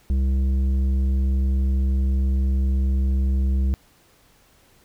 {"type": "tone with tanh clipping", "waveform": "sine", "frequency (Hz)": 66.3, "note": "C2", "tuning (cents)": 23, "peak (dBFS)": -19, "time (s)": [0.1, 3.74], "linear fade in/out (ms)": 0, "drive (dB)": 9, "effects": ["pink hiss -57 dBFS RMS until 4.84 s"]}